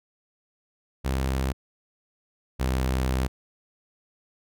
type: tone pair in turn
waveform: sawtooth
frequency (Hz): 66 / 64.57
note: C2 / C2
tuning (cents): +16 / -22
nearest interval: unison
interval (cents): 38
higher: first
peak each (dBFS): -20 / -19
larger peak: second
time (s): 1.04-1.53 / 2.59-3.28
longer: second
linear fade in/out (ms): 20
effects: none